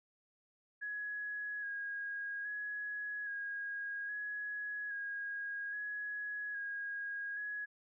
sine tone with vibrato, 1658 Hz, G#6, 3 cents flat, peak -38 dBFS, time 0.81-7.66 s, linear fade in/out 20 ms, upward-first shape square, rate 0.61 Hz, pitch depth 20 cents each way, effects none

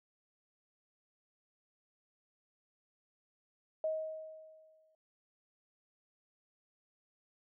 sine tone with exponential decay, 631 Hz, D#5, 24 cents sharp, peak -30 dBFS, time 3.84-4.95 s, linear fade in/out 2 ms, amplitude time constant 240 ms, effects none

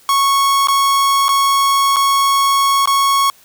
45% pulse tone with dropouts, 1104 Hz, C#6, 7 cents flat, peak -11 dBFS, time 0.09-3.3 s, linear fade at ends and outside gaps 1 ms, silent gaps 0.672-0.684 / 1.283-1.29 / 1.961-1.966 / 2.857-2.874 s, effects white hiss -48 dBFS RMS until 3.44 s

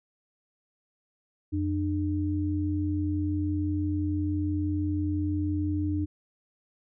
sine tone pair together, 89.49 / 301 Hz, F2 / D4, +43 / +43 cents, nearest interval octave + major sixth, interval 2100 cents, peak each -28 dBFS, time 1.52-6.06 s, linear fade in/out 20 ms, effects none

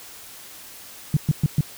sine tone bursts, 148.5 Hz, D3, 20 cents sharp, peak -13 dBFS, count 4, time 1.14-1.608 s, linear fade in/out 2 ms, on 27 ms, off 120 ms, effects white hiss -42 dBFS RMS until 1.77 s

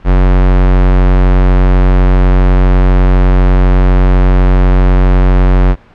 square tone, 46.04 Hz, F#1, 8 cents flat, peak -5 dBFS, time 0.04-5.76 s, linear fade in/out 50 ms, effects pink hiss -41 dBFS RMS until 5.94 s + low-pass 2000 Hz 12 dB/octave

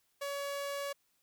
sawtooth tone, 564 Hz, C#5, 30 cents sharp, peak -32 dBFS, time 0.21-0.93 s, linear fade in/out 10 ms, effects white hiss -75 dBFS RMS until 1.22 s

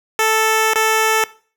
10% pulse tone with dropouts, 440 Hz, A4, in tune, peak -5 dBFS, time 0.19-1.24 s, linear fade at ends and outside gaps 1 ms, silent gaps 0.735-0.757 s, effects noise-tail reverb RT60 0.4 s tail -19 dB re dry

